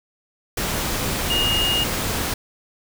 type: tone in noise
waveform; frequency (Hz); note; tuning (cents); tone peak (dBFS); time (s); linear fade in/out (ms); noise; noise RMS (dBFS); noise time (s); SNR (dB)
sine; 2851; F7; +35; -19; 1.3-1.84; 5; pink; -24; 0.57-2.34; +2
effects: none